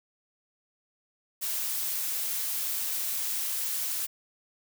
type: noise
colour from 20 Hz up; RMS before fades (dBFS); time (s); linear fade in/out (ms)
blue; -31; 1.41-4.07; 20
effects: none